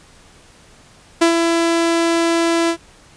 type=tone with ADSR envelope; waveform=sawtooth; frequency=334.6 Hz; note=E4; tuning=26 cents sharp; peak=-5 dBFS; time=1.21-2.77 s; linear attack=10 ms; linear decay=100 ms; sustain=-5 dB; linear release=78 ms; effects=pink hiss -47 dBFS RMS until 3.16 s + resampled to 22050 Hz